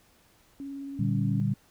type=tone with vibrato; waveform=sine; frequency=277.2 Hz; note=C#4; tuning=in tune; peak=-35 dBFS; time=0.6-1.4 s; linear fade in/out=0 ms; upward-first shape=sine; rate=19 Hz; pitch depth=17 cents each way
type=chord; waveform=sine; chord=G minor; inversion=first; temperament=equal; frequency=116.54 / 146.83 / 196 Hz; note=Bb2 / D3 / G3; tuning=0 / 0 / 0 cents; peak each=-28 / -29 / -28 dBFS; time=0.99-1.54 s; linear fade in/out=5 ms
effects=pink hiss -62 dBFS RMS until 1.7 s